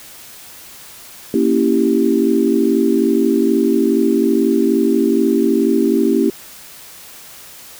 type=chord; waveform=sine; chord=A# diminished seventh; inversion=none; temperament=equal; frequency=233.1 / 277.2 / 329.6 / 392 Hz; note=A#3 / C#4 / E4 / G4; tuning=0 / 0 / 0 / 0 cents; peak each=-17 dBFS; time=1.34-6.3 s; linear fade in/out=2 ms; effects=white hiss -38 dBFS RMS until 7.79 s